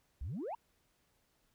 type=exponential sweep; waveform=sine; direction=up; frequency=56 to 987.8 Hz; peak=-36 dBFS; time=0.21-0.55 s; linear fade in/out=5 ms; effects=tanh soft clip ceiling -35 dBFS + pink hiss -75 dBFS RMS until 1.54 s

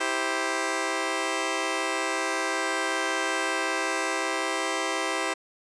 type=chord; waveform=10% pulse; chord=C major; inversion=first; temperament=just; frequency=327 / 392.4 / 523.3 Hz; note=E4 / G4 / C5; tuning=-14 / +2 / 0 cents; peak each=-22 dBFS; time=0-5.34 s; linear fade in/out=10 ms; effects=resampled to 22050 Hz

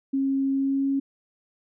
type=tone with pitch glide; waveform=sine; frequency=271.3 to 274.3 Hz; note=C#4 to C#4; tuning=-37 to -18 cents; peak=-21 dBFS; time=0.13-1 s; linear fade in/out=10 ms; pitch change=+19 cents; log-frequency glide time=0.52-0.89 s; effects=none

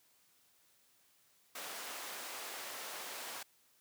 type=high-pass noise; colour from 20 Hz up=pink; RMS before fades=-45 dBFS; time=1.55-3.43 s; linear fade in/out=5 ms; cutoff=600 Hz; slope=12 dB/octave; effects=white hiss -70 dBFS RMS until 3.8 s + high-pass 80 Hz 12 dB/octave

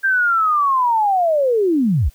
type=linear sweep; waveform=sine; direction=down; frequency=1594 to 46.25 Hz; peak=-13 dBFS; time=0.03-2.1 s; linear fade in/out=20 ms; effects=white hiss -54 dBFS RMS until 2.14 s

